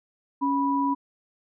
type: tone pair together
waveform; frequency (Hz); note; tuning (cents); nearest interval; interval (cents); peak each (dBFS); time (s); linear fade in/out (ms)
sine; 278.1 / 982; C#4 / B5; +6 / -10; octave + minor seventh; 2184; -24 / -24; 0.41-0.95; 20
effects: none